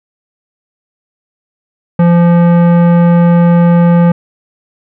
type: tone with tanh clipping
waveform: sine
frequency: 172.1 Hz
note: F3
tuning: 25 cents flat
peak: -6 dBFS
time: 1.99-4.12 s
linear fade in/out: 5 ms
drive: 16 dB
effects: none